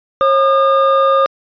triangle tone pair together, 541.7 / 1216 Hz, C#5 / D#6, -40 / -40 cents, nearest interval octave + major second, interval 1400 cents, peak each -10 dBFS, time 0.21-1.26 s, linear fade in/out 0 ms, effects resampled to 11025 Hz

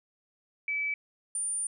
sine tone pair in turn, 2300 / 9200 Hz, D7 / D9, -37 / -37 cents, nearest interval 2 octaves, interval 2400 cents, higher second, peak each -28 / -29 dBFS, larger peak first, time 0.68-0.94 / 1.35-1.67 s, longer second, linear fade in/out 2 ms, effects none

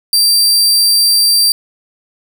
sawtooth tone, 4699 Hz, D8, in tune, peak -5 dBFS, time 0.13-1.52 s, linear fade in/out 2 ms, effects 7-bit

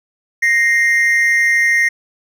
triangle tone pair together, 1864.7 / 2097 Hz, A#6 / C7, 0 / +3 cents, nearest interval major second, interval 203 cents, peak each -11 / -13 dBFS, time 0.42-1.89 s, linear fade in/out 10 ms, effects none

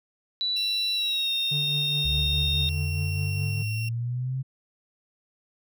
sine tone with pitch glide, 3951 to 3686 Hz, B7 to A#7, 0 to -20 cents, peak -24 dBFS, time 0.41-2.69 s, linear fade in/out 0 ms, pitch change -120 cents, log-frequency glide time 0.94-1.31 s
35% pulse tone, 2729 Hz, F7, 41 cents flat, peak -32 dBFS, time 0.56-3.89 s, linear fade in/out 5 ms
triangle tone with tremolo, 146.83 Hz, D3, in tune, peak -25 dBFS, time 1.51-3.63 s, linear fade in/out 10 ms, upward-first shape triangle, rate 4.8 Hz, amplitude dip 50%
sine exponential sweep, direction up, 68.5 to 133.8 Hz, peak -26 dBFS, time 2.04-4.43 s, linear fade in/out 20 ms
effects none

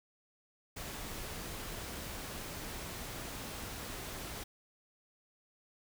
pink noise, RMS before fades -43 dBFS, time 0.76-4.44 s, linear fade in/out 10 ms, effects none

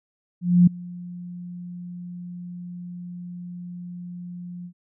sine tone with ADSR envelope, 176.7 Hz, F3, 21 cents sharp, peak -9 dBFS, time 0.41-4.73 s, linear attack 260 ms, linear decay 6 ms, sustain -24 dB, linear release 78 ms, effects none

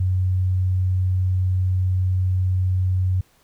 sine tone, 92.5 Hz, F#2, in tune, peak -17 dBFS, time 0-3.21 s, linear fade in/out 5 ms, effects pink hiss -59 dBFS RMS until 3.43 s

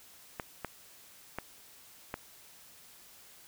clicks, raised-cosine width 0.5 ms, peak -20 dBFS, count 4, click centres 0.398 / 0.647 / 1.386 / 2.141 s, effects white hiss -56 dBFS RMS until 3.47 s

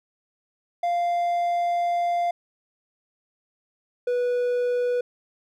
triangle tone pair in turn, 696 / 490.2 Hz, F5 / B4, -6 / -13 cents, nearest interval tritone, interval 607 cents, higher first, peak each -19 dBFS, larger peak neither, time 0.83-2.31 / 4.07-5.01 s, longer first, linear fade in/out 5 ms, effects none

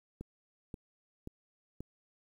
click train, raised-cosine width 3 ms, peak -29 dBFS, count 4, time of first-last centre 0.21-1.806 s, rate 1.88 Hz, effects 10-bit

